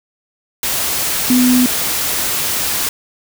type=tone in noise; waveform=sine; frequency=250 Hz; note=B3; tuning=21 cents sharp; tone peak=-9 dBFS; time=1.3-1.66 s; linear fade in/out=2 ms; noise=white; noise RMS=-18 dBFS; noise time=0.63-2.89 s; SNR=+6 dB; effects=none